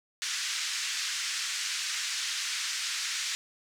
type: band-pass noise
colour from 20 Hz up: white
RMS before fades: -33 dBFS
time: 0.22-3.35 s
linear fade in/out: 0 ms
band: 1500 to 6900 Hz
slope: 24 dB/octave
effects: none